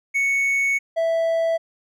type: tone pair in turn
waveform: triangle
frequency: 2217 / 659.1 Hz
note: C#7 / E5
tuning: 0 / 0 cents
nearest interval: octave + major sixth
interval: 2100 cents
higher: first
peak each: -16 dBFS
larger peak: neither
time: 0.14-0.79 / 0.96-1.58 s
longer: first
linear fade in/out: 20 ms
effects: none